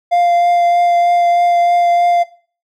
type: tone with vibrato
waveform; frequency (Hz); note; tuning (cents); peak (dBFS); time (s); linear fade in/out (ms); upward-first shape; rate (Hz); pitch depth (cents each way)
triangle; 697; F5; -4; -7; 0.11-2.24; 20; triangle; 3.2; 11
effects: noise-tail reverb RT60 0.4 s tail -17 dB re dry